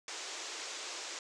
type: band-pass noise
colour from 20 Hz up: white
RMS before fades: -43 dBFS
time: 0.08-1.19 s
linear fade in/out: 2 ms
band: 310 to 7500 Hz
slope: 48 dB/octave
effects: none